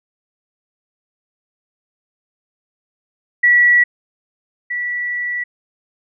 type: tone pair in turn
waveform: sine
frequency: 1941 / 1952 Hz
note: B6 / B6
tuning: -31 / -21 cents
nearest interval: unison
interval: 10 cents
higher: second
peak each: -8 / -19 dBFS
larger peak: first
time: 3.43-3.84 / 4.7-5.44 s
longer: second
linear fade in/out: 10 ms
effects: none